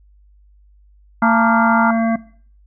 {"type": "harmonic tone", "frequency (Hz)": 227, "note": "A#3", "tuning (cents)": -46, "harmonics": [1, 3, 5, 7, 9], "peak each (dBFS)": [-14, -21, -28, -32, -30], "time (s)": [1.22, 2.16], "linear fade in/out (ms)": 5}
{"type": "chord", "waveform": "sine", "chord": "Bb major seventh", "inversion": "third", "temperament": "equal", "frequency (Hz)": [880, 932.3, 1174.7, 1396.9], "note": ["A5", "Bb5", "D6", "F6"], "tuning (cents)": [0, 0, 0, 0], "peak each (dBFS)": [-19, -19, -22, -18], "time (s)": [1.22, 1.91], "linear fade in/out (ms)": 5}
{"effects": ["noise-tail reverb RT60 0.5 s tail -19 dB re dry", "added 50 Hz sine -47 dBFS peak until 2.66 s"]}